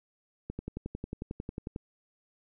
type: click train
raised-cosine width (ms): 3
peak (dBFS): -23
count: 15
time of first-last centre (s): 0.5-1.761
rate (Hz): 11.1
effects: none